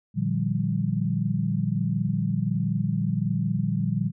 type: chord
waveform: sine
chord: G minor seventh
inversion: first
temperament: equal with one note detuned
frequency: 116.54 / 150.61 / 174.61 / 196 Hz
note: Bb2 / D3 / F3 / G3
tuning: 0 / +44 / 0 / 0 cents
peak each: -28 dBFS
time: 0.14-4.12 s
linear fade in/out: 50 ms
effects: none